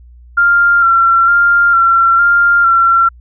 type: tone with vibrato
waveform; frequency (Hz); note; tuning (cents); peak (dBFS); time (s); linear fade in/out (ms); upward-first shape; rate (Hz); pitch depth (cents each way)
sine; 1379; F6; -22; -6; 0.37-3.09; 10; square; 1.1; 23
effects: added 60 Hz sine -36 dBFS peak until 3.2 s